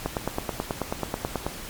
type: click train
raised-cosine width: 1 ms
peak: -11 dBFS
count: 14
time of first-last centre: 0.06-1.465 s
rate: 9.25 Hz
effects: pink hiss -38 dBFS RMS until 1.69 s + MP3 96 kbps